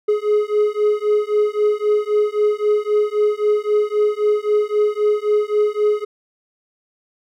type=beating tone pair; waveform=triangle; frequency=418.3 / 422.1 Hz; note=G#4 / G#4; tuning=+12 / +28 cents; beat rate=3.8 Hz; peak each=-16 dBFS; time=0.08-6.05 s; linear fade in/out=10 ms; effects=none